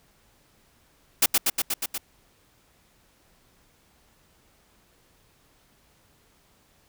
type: noise with echo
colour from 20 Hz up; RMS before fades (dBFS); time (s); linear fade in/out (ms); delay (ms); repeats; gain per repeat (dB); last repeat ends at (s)
white; -18; 1.22-1.26; 5; 120; 6; -2; 1.98
effects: pink hiss -62 dBFS RMS until 6.88 s